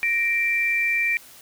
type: tone pair together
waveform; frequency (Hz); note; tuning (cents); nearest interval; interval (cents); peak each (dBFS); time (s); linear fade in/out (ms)
sine; 1864.7 / 2352; A#6 / D7; 0 / +2; major third; 402; -26 / -20; 0.03-1.17; 0
effects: white hiss -47 dBFS RMS until 1.41 s